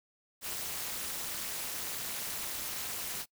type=noise with amplitude modulation; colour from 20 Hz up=white; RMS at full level=-34 dBFS; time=0.41-3.26 s; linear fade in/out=50 ms; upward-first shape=sine; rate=271 Hz; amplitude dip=90%; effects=noise-tail reverb RT60 0.1 s tail -23 dB re dry